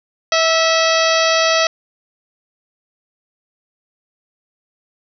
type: harmonic tone with a mistuned harmonic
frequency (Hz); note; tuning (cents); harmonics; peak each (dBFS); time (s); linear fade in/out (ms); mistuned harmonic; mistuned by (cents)
649; E5; -27; 1 / 2 / 3 / 4 / 5 / 6 / 7 / 8 / 9; -16 / -19 / -21 / -22 / -23 / -24 / -24 / -25 / -26; 0.32-1.67; 2; 2; +24
effects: none